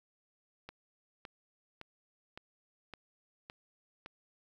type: click train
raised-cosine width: 0.3 ms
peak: -29 dBFS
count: 7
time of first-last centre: 0.69-4.061 s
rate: 1.78 Hz
effects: 10-bit